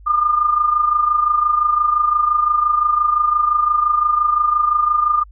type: tone with amplitude modulation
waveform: sine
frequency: 1209 Hz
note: D6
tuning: 50 cents sharp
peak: -10 dBFS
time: 0.06-5.24 s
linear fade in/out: 20 ms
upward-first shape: sine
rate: 25.8 Hz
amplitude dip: 65%
effects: added 50 Hz sine -39 dBFS peak until 5.31 s